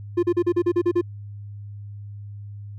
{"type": "tone bursts", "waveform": "triangle", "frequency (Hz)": 349.2, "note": "F4", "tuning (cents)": 0, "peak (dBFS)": -14, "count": 9, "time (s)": [0.17, 1.014], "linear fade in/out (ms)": 10, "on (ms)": 60, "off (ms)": 38, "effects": ["added 102 Hz sine -34 dBFS peak until 2.78 s"]}